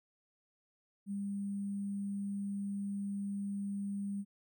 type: tone with sample-and-hold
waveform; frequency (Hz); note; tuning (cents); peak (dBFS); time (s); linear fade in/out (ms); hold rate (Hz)
sine; 199.9; G3; +34; -35; 1.06-4.25; 50; 8820
effects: none